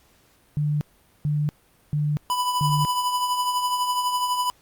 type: tone bursts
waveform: sine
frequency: 148.6 Hz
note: D3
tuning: 21 cents sharp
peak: -20 dBFS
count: 4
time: 0.57-2.85 s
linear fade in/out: 0 ms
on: 240 ms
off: 440 ms
type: tone with tremolo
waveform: square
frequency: 993 Hz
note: B5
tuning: 9 cents sharp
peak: -20 dBFS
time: 2.3-4.5 s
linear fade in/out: 0 ms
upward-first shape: triangle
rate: 12 Hz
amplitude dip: 55%
effects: pink hiss -59 dBFS RMS until 4.61 s + Opus 48 kbps